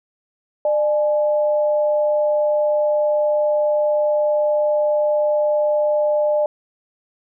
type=tone pair together; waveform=sine; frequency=599.2 / 844 Hz; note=D5 / G#5; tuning=+35 / +28 cents; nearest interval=tritone; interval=593 cents; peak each=-15 / -27 dBFS; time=0.65-6.46 s; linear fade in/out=2 ms; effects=none